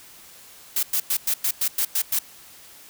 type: noise bursts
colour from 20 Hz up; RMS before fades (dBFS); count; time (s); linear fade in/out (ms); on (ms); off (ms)
blue; -22; 9; 0.76-2.19; 5; 70; 100
effects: white hiss -47 dBFS RMS until 2.89 s